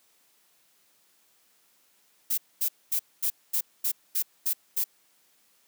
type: noise bursts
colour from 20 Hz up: violet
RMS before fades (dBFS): -26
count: 9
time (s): 2.3-4.842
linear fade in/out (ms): 10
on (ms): 78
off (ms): 230
effects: white hiss -65 dBFS RMS until 5.67 s + high-pass 150 Hz 12 dB/octave